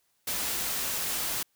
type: noise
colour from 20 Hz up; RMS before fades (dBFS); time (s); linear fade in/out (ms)
white; -31; 0.27-1.43; 5
effects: white hiss -72 dBFS RMS until 1.55 s